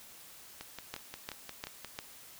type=two click trains; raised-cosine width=0.2 ms; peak=-20 / -24 dBFS; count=4 / 8; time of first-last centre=0.94-1.989 / 0.61-1.847 s; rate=2.86 / 5.66 Hz; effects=white hiss -53 dBFS RMS until 2.39 s